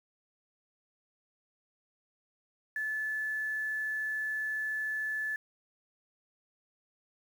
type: tone with quantisation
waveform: sine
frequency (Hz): 1733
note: A6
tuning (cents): -27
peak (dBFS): -31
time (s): 2.76-5.36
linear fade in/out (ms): 2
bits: 9
effects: none